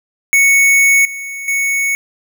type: tone with level steps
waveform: square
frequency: 2217 Hz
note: C#7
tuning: in tune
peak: -8 / -24 / -14 dBFS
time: 0.33-1.95 s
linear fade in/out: 0 ms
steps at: 1.05 / 1.48 s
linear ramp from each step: 2 ms
effects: none